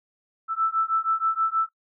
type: beating tone pair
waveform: sine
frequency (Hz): 1318.5 / 1324.8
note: E6 / E6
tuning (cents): 0 / +8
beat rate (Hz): 6.3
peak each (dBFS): -24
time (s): 0.48-1.69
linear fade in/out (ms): 50
effects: noise-tail reverb RT60 0.1 s tail -21 dB re dry